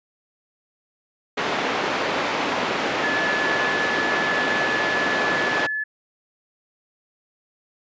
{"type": "band-pass noise", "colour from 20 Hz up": "pink", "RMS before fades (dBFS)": -24, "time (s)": [1.37, 5.67], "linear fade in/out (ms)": 10, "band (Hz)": [330, 2800], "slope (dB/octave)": 12}
{"type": "tone", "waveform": "sine", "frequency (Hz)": 1723, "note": "A6", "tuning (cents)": -37, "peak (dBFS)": -23, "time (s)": [3.03, 5.84], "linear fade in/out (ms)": 10}
{"effects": ["resampled to 16000 Hz"]}